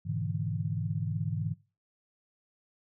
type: chord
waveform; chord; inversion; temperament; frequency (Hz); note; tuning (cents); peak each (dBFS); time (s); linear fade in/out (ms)
sine; E dominant seventh; first; equal with one note detuned; 103.83 / 123.47 / 146.83 / 163.11; G#2 / B2 / D3 / E3; 0 / 0 / 0 / -18; -34 / -38 / -35 / -35; 0.05-1.54; 20
effects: noise-tail reverb RT60 0.3 s tail -19 dB re dry